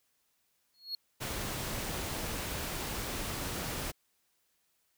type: tone with exponential growth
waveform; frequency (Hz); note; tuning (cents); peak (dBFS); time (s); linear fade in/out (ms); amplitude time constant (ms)
triangle; 4316; C#8; -47; -30; 0.74-0.95; 2; 45
type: noise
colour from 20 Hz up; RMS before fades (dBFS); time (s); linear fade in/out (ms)
pink; -37; 1.2-3.92; 20
effects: white hiss -75 dBFS RMS until 4.97 s